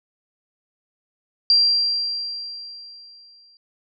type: tone with exponential decay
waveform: sine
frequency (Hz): 4738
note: D8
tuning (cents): +14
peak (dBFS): -11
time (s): 1.5-3.57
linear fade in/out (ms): 1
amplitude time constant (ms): 450
effects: none